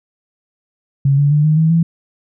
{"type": "tone with pitch steps", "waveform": "sine", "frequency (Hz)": [138.4, 143.53, 148.85, 154.36, 160.09, 166.02], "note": ["C#3", "D3", "D3", "D#3", "D#3", "E3"], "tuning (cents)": [-2, -39, 24, -13, 50, 13], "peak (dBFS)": -9, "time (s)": [1.05, 1.83], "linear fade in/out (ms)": 5, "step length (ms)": 130, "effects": []}